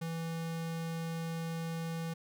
square tone, 164.81 Hz, E3, in tune, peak -36 dBFS, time 0.01-2.14 s, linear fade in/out 10 ms, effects none

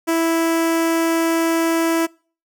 sawtooth tone with notch filter, 329.6 Hz, E4, in tune, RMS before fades -18 dBFS, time 0.07-2.07 s, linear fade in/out 20 ms, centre 3900 Hz, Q 1.9, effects noise-tail reverb RT60 0.4 s tail -25 dB re dry

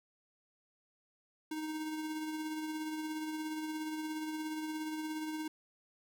square tone with tremolo, 311.1 Hz, D#4, in tune, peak -36 dBFS, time 1.51-5.48 s, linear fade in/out 5 ms, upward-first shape triangle, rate 17 Hz, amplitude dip 40%, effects none

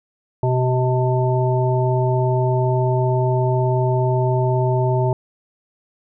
harmonic tone with a mistuned harmonic, 127.3 Hz, C3, 47 cents flat, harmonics 1 / 3 / 5 / 7, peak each -17 / -22 / -24 / -25 dBFS, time 0.43-5.13 s, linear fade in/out 2 ms, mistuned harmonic 1, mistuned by -17 cents, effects none

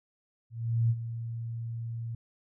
sine tone with ADSR envelope, 115.6 Hz, A#2, 14 cents flat, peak -21 dBFS, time 0.5-2.15 s, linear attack 400 ms, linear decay 48 ms, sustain -12 dB, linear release 4 ms, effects none

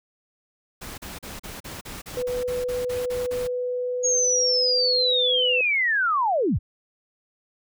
pink noise bursts, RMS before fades -37 dBFS, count 13, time 0.81-3.476 s, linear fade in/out 10 ms, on 170 ms, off 38 ms
sine tone with pitch glide, 496.3 to 501.2 Hz, B4 to B4, +8 to +25 cents, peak -24 dBFS, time 2.17-5.61 s, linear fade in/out 2 ms, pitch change +17 cents, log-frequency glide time 3.81-4.92 s
sine linear sweep, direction down, 6645 to 39.08 Hz, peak -19 dBFS, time 4.03-6.59 s, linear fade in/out 20 ms
effects none

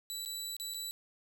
20% pulse tone with dropouts, 3951 Hz, B7, in tune, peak -32 dBFS, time 0.1-0.91 s, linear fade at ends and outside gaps 0 ms, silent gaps 0.251-0.259 / 0.566-0.599 / 0.738-0.744 s, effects none

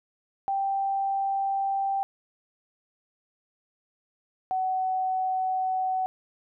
sine tone pair in turn, 784 / 750.6 Hz, G5 / F#5, 0 / +25 cents, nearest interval minor second, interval 75 cents, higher first, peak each -24 dBFS, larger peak neither, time 0.48-2.03 / 4.51-6.06 s, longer neither, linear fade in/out 0 ms, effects none

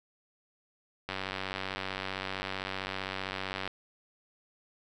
click train, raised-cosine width 0.3 ms, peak -18 dBFS, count 248, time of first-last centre 1.09-3.676 s, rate 95.5 Hz, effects none

